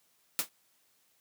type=noise with exponential decay; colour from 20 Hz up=white; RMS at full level=-25 dBFS; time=0.39-0.49 s; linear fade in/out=0 ms; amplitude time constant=21 ms; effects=white hiss -70 dBFS RMS until 1.2 s + high-pass 100 Hz 12 dB/octave